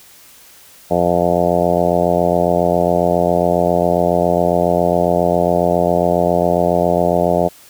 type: harmonic tone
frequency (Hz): 87.31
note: F2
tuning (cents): 0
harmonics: 1 / 2 / 3 / 4 / 5 / 6 / 7 / 8 / 9 / 10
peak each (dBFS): -28 / -20 / -25 / -23 / -21 / -20 / -17 / -19 / -27 / -28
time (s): 0.9-7.49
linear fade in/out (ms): 20
effects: white hiss -44 dBFS RMS until 7.69 s